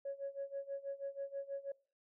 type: tone with tremolo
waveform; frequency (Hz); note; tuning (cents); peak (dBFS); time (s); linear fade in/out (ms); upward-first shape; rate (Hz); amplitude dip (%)
sine; 554.4; C#5; 0; -36; 0.05-1.72; 5; sine; 6.2; 90
effects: noise-tail reverb RT60 0.4 s tail -23 dB re dry + tanh soft clip ceiling -34 dBFS